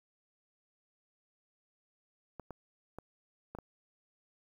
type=clicks; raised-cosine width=1 ms; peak=-29 dBFS; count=5; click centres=2.397 / 2.507 / 2.986 / 3.55 / 3.587 s; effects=10-bit